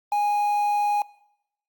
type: tone with quantisation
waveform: triangle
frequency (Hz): 826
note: G#5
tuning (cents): -10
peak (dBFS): -18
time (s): 0.12-1.02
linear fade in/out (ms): 2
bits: 7
effects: noise-tail reverb RT60 0.8 s tail -21 dB re dry + Opus 48 kbps